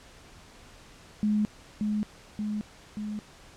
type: tone with echo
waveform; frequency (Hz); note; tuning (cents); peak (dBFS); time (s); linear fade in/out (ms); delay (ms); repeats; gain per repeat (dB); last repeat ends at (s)
sine; 210.9; G#3; +27; -22; 1.23-1.45; 0; 580; 3; -3; 3.19
effects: pink hiss -52 dBFS RMS until 3.56 s + low-pass 8000 Hz 12 dB/octave